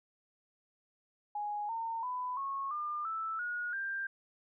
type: tone with pitch steps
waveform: sine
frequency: 830.6 / 911 / 999.2 / 1096 / 1202.1 / 1318.5 / 1446.2 / 1586.2 Hz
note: G#5 / A#5 / B5 / C#6 / D6 / E6 / F#6 / G6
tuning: 0 / -40 / +20 / -20 / +40 / 0 / -40 / +20 cents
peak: -34 dBFS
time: 1.35-4.07 s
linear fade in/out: 5 ms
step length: 340 ms
effects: none